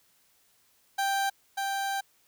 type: tone pair in turn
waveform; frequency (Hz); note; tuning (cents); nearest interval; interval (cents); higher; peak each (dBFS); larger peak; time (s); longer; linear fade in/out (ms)
30% pulse; 786 / 786; G5 / G5; +4 / +4; unison; 0; neither; -23 / -26; first; 0.98-1.3 / 1.57-2.01; second; 10
effects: white hiss -66 dBFS RMS until 2.27 s